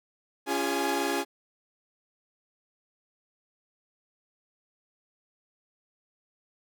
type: tone cluster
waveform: sawtooth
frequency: 280.1 / 346 / 406.9 / 838 Hz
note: C#4 / F4 / G#4 / G#5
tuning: +18 / -16 / -35 / +15 cents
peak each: -28 dBFS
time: 0.46-1.25 s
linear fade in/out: 50 ms
effects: none